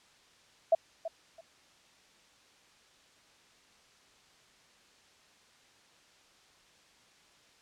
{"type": "tone with echo", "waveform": "sine", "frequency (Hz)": 659.3, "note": "E5", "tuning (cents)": 0, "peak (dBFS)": -19, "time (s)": [0.72, 0.75], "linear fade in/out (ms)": 5, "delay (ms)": 330, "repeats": 2, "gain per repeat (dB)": -14, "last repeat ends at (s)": 1.41, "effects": ["white hiss -62 dBFS RMS until 7.61 s", "low-pass 6000 Hz 12 dB/octave"]}